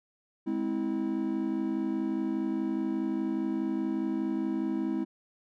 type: chord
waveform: triangle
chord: Ab augmented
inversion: none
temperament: just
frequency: 207.7 / 259.6 / 324.5 Hz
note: Ab3 / C4 / E4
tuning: 0 / -13 / -27 cents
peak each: -32 / -31 / -29 dBFS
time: 0.46-5.05 s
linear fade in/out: 20 ms
effects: none